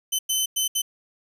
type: tone bursts at uneven times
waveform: 15% pulse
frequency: 3052 Hz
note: G7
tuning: 47 cents flat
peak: -14 dBFS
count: 4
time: 0.12-0.19 / 0.29-0.46 / 0.56-0.68 / 0.75-0.82 s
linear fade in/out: 10 ms
effects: none